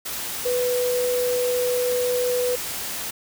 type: tone in noise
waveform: sine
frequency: 494.6 Hz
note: B4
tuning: 3 cents sharp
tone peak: -20 dBFS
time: 0.45-2.56 s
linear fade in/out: 10 ms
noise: white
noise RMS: -30 dBFS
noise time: 0.05-3.11 s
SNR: +7 dB
effects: none